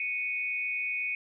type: tone pair together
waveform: sine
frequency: 2217 / 2489 Hz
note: C#7 / D#7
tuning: 0 / 0 cents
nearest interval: major second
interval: 200 cents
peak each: -33 / -31 dBFS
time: 0-1.15 s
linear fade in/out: 2 ms
effects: none